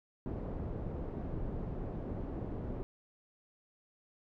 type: low-pass noise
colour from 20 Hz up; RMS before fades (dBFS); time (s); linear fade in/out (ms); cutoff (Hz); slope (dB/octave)
pink; -39; 0.26-2.83; 0; 500; 12
effects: none